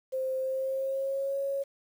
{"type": "tone with pitch glide", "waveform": "sine", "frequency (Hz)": [523.3, 551.9], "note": ["C5", "C#5"], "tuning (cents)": [0, -8], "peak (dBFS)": -28, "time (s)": [0.12, 1.64], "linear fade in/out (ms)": 20, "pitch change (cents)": 92, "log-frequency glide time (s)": [0.39, 1.38], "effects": ["9-bit"]}